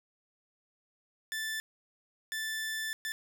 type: tone bursts at uneven times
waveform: sawtooth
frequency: 1760 Hz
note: A6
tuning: in tune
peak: -30 dBFS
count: 3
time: 1.32-1.6 / 2.32-2.93 / 3.05-3.12 s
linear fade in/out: 0 ms
effects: none